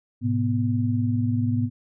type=tone cluster; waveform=sine; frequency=107.6 / 127.9 / 245.3 Hz; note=A2 / C3 / B3; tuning=-38 / -39 / -12 cents; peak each=-23 / -29 / -24 dBFS; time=0.21-1.7 s; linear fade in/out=50 ms; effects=none